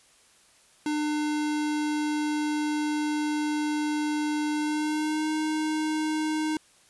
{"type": "tone with pitch glide", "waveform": "square", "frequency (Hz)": [300, 309.9], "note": ["D4", "D#4"], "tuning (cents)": [37, -7], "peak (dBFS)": -26, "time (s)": [0.86, 6.57], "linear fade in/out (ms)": 2, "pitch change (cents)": 56, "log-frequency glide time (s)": [4.53, 5.3], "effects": ["white hiss -59 dBFS RMS until 6.89 s", "resampled to 24000 Hz"]}